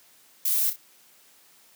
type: noise with echo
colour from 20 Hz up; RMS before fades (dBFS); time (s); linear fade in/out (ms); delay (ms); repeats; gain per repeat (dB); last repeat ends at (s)
violet; -24; 0.45-0.7; 5; 31; 2; -9; 0.762
effects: white hiss -57 dBFS RMS until 1.75 s + high-pass 150 Hz 12 dB/octave